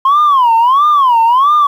sine tone with vibrato, 1046.5 Hz, C6, in tune, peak -4 dBFS, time 0.05-1.67 s, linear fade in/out 5 ms, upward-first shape sine, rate 1.5 Hz, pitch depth 250 cents each way, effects tanh soft clip ceiling -4 dBFS + 7-bit

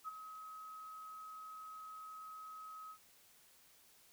sine tone with ADSR envelope, 1274 Hz, D#6, 41 cents sharp, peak -39 dBFS, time 0.04-2.98 s, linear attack 40 ms, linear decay 19 ms, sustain -9 dB, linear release 77 ms, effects white hiss -66 dBFS RMS until 4.12 s

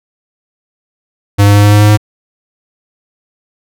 square tone with pitch steps, 101.2 / 101.9 / 102.61 / 103.33 / 104.05 / 104.77 / 105.5 Hz, G#2 / G#2 / G#2 / G#2 / G#2 / G#2 / G#2, -44 / -32 / -20 / -8 / +4 / +16 / +28 cents, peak -4 dBFS, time 1.38-1.975 s, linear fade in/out 20 ms, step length 85 ms, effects none

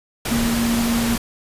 sine tone in noise, 233.1 Hz, A#3, in tune, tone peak -18 dBFS, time 0.31-1.16 s, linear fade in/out 5 ms, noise pink, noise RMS -24 dBFS, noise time 0.25-1.18 s, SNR +3 dB, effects resampled to 32000 Hz

